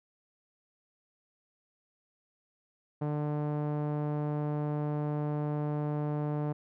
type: tone with low-pass filter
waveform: sawtooth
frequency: 148.7 Hz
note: D3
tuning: 22 cents sharp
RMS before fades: -32 dBFS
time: 3.01-6.53 s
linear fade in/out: 10 ms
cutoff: 830 Hz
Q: 0.96
effects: none